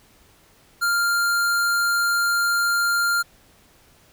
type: tone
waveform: square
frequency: 1397 Hz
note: F6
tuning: in tune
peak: -19 dBFS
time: 0.81-3.23 s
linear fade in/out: 20 ms
effects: pink hiss -55 dBFS RMS until 4.12 s